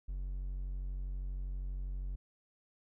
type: tone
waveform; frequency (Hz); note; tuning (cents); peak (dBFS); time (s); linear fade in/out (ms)
triangle; 46.25; F#1; 0; -34; 0.08-2.16; 10
effects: none